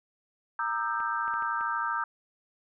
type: chord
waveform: sine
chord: E half-diminished seventh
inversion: second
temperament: equal with one note detuned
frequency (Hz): 932.3 / 1205.6 / 1318.5 / 1568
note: Bb5 / D6 / E6 / G6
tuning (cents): 0 / +45 / 0 / 0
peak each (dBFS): -33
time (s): 0.59-2.04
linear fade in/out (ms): 2
type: clicks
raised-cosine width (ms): 0.5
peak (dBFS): -31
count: 5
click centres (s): 1.003 / 1.279 / 1.339 / 1.424 / 1.61
effects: none